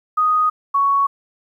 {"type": "tone pair in turn", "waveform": "sine", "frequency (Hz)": [1244.5, 1114.7], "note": ["D#6", "C#6"], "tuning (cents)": [0, 9], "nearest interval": "major second", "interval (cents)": 191, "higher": "first", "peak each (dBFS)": -13, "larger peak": "neither", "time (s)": [[0.17, 0.5], [0.74, 1.07]], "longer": "neither", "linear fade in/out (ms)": 10, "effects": ["9-bit"]}